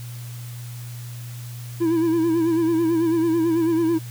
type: tone with vibrato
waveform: triangle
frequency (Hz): 329.6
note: E4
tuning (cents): 0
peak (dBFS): -15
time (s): 1.8-3.99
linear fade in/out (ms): 20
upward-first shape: sine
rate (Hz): 9.1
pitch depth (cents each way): 64
effects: added 120 Hz sine -32 dBFS peak until 4.1 s + white hiss -44 dBFS RMS until 4.1 s